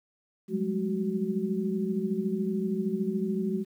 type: tone cluster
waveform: sine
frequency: 181.6 / 196.2 / 209.6 / 374.5 Hz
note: F#3 / G3 / G#3 / F#4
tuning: -32 / +2 / +16 / +21 cents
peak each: -34 / -33 / -30 / -32 dBFS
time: 0.48-3.65 s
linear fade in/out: 50 ms
effects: 10-bit